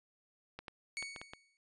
clicks, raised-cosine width 0.3 ms, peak -28 dBFS, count 6, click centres 0.59 / 0.682 / 1.026 / 1.162 / 1.215 / 1.335 s
sawtooth tone with exponential decay, 2229 Hz, C#7, 9 cents sharp, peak -33 dBFS, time 0.97-1.57 s, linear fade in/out 0 ms, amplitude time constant 130 ms
effects resampled to 22050 Hz

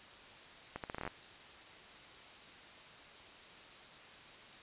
accelerating click train, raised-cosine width 0.5 ms, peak -25 dBFS, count 10, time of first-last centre 0.76-1.077 s, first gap 78 ms, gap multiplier 0.78, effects white hiss -54 dBFS RMS until 4.62 s + resampled to 8000 Hz

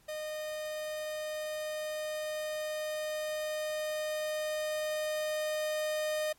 45% pulse tone with level ramp, 614 Hz, D#5, 23 cents flat, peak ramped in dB -36 to -30 dBFS, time 0.08-6.33 s, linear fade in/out 10 ms, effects pink hiss -65 dBFS RMS until 6.38 s + MP3 64 kbps

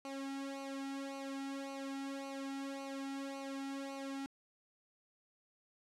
sawtooth tone with flanger, 273.5 Hz, C#4, 23 cents flat, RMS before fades -43 dBFS, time 0.05-4.26 s, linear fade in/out 0 ms, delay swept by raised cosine 0.57 to 1.77 ms, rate 1.8 Hz, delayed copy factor -0.9, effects low-pass 9000 Hz 12 dB/octave

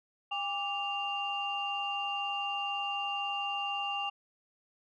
sine tone cluster, 805 / 1169 / 2791 Hz, G5 / D6 / F7, +46 / -8 / -2 cents, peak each -35 / -39 / -34 dBFS, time 0.31-4.1 s, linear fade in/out 10 ms, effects tanh soft clip ceiling -23 dBFS

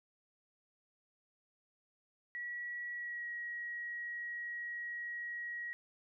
sine tone with pitch glide, 1929 to 1903.5 Hz, B6 to A#6, -41 to +36 cents, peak -39 dBFS, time 2.35-5.73 s, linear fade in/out 0 ms, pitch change -23 cents, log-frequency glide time 2.94-3.28 s, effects none

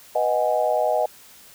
sine chord, G# minor seventh, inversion first, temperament equal, 493.9 / 622.3 / 740 / 830.6 Hz, B4 / D#5 / F#5 / G#5, 0 / 0 / 0 / 0 cents, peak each -26 / -21 / -24 / -27 dBFS, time 0.15-1.06 s, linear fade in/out 5 ms, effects white hiss -48 dBFS RMS until 1.54 s

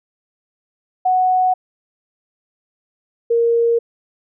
sine tone pair in turn, 740 / 466.2 Hz, F#5 / A#4, 0 / 0 cents, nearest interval minor sixth, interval 800 cents, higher first, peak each -12 dBFS, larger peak neither, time 1.05-1.54 / 3.3-3.79 s, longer neither, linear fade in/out 10 ms, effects none

